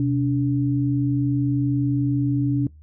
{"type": "tone pair together", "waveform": "sine", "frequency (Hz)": [127.15, 286.6], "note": ["C3", "D4"], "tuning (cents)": [-49, -42], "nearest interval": "octave + major second", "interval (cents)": 1407, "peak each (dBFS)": -21, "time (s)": [0, 2.67], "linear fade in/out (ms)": 2, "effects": ["noise-tail reverb RT60 0.2 s tail -23 dB re dry", "added 76 Hz sine -44 dBFS peak until 2.82 s"]}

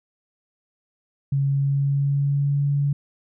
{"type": "tone with pitch glide", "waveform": "sine", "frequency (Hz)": [138.59, 142.24], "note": ["C#3", "C#3"], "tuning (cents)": [0, 45], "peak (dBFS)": -18, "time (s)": [1.32, 2.93], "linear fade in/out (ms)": 5, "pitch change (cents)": 45, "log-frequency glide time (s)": [1.45, 2.63], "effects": []}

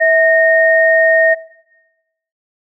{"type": "tone pair together", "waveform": "sine", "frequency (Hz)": [649, 1849.5], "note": ["E5", "A#6"], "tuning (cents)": [-27, -14], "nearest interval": "octave + tritone", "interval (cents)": 1813, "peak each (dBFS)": -11, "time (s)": [0, 1.35], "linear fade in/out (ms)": 20, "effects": ["noise-tail reverb RT60 1.0 s tail -19 dB re dry"]}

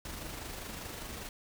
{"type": "noise with amplitude modulation", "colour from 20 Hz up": "pink", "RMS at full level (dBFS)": -41, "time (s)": [0.05, 1.29], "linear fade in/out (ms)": 2, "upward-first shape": "sine", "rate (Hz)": 25, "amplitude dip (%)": 35, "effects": []}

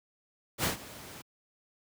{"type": "noise with ADSR envelope", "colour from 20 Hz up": "pink", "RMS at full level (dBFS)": -27, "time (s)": [0.58, 1.22], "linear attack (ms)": 62, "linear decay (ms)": 120, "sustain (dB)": -19, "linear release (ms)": 10, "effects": ["high-pass 80 Hz 12 dB/octave"]}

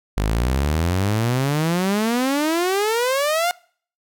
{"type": "exponential sweep", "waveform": "sawtooth", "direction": "up", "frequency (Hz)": [49, 721], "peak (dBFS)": -14, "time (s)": [0.17, 3.51], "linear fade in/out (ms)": 0, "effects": ["noise-tail reverb RT60 0.5 s tail -24 dB re dry"]}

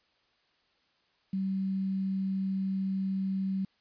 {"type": "tone with quantisation", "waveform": "sine", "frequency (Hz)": 191.9, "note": "G3", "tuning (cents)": -37, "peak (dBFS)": -28, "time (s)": [1.33, 3.65], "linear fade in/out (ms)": 5, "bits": 9, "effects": ["white hiss -70 dBFS RMS until 3.8 s", "resampled to 11025 Hz"]}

